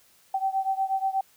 sine beating tone pair, 769 / 777.3 Hz, G5 / G5, -33 / -15 cents, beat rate 8.3 Hz, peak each -26 / -28 dBFS, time 0.34-1.21 s, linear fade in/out 5 ms, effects white hiss -60 dBFS RMS until 1.36 s

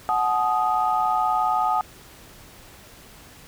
sine chord, D# diminished, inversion first, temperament equal with one note detuned, 740 / 858.9 / 1244.5 Hz, F#5 / A5 / D#6, 0 / -42 / 0 cents, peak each -23 dBFS, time 0.09-1.81 s, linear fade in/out 0 ms, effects tanh soft clip ceiling -9 dBFS + pink hiss -47 dBFS RMS until 3.47 s

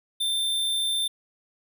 square tone, 3573 Hz, A7, 26 cents sharp, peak -24 dBFS, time 0.2-1.08 s, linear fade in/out 10 ms, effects none

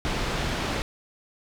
pink low-pass noise, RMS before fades -28 dBFS, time 0.05-0.82 s, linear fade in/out 0 ms, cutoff 4600 Hz, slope 12 dB/octave, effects none

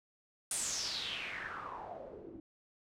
white noise with low-pass filter sweep, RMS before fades -41 dBFS, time 0.51-2.4 s, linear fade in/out 2 ms, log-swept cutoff 9600 to 290 Hz, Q 5.5, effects none

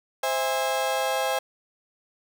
35% pulse chord, C augmented, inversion none, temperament just, 523.3 / 654.1 / 817.6 Hz, C5 / E5 / G#5, 0 / -14 / -27 cents, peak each -26 / -28 / -26 dBFS, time 0.23-1.39 s, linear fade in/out 5 ms, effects none

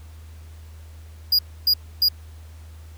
square tone bursts, 4865 Hz, D#8, 40 cents flat, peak -15 dBFS, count 3, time 1.32-2.087 s, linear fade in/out 5 ms, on 69 ms, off 280 ms, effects added 79 Hz sine -39 dBFS peak until 2.97 s + pink hiss -54 dBFS RMS until 2.97 s

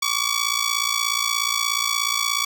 10% pulse ring-modulated tone, 1137 Hz, C#6, 44 cents sharp, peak -9 dBFS, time 0.02-2.45 s, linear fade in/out 5 ms, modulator 28.4 Hz, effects none

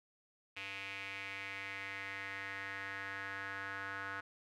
square tone with band-pass filter sweep, 98 Hz, G2, in tune, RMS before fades -44 dBFS, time 0.56-4.21 s, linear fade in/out 10 ms, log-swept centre 2500 to 1500 Hz, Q 4.2, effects none

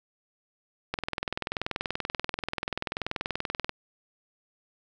click train, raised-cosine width 0.3 ms, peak -13 dBFS, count 58, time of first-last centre 0.94-3.694 s, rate 20.7 Hz, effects none

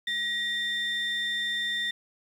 sine tone pair together, 1900 / 3587 Hz, A#6 / A7, +33 / +33 cents, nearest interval major seventh, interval 1100 cents, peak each -28 dBFS, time 0.07-1.91 s, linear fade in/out 5 ms, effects tanh soft clip ceiling -23 dBFS + 9-bit

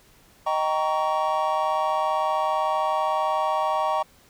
triangle chord, Eb dominant seventh, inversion none, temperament just, 622.3 / 777.8 / 933.4 / 1120.1 Hz, Eb5 / G5 / Bb5 / Db6, 0 / -14 / +2 / +18 cents, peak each -25 dBFS, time 0.46-4.03 s, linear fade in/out 10 ms, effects pink hiss -56 dBFS RMS until 4.29 s

